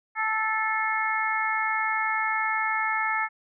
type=harmonic tone with a mistuned harmonic; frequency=438.5 Hz; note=A4; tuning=6 cents flat; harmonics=2 / 3 / 4 / 5; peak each=-29 / -29 / -29 / -29 dBFS; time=0.15-3.29 s; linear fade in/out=50 ms; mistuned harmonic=5; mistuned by=-22 cents; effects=none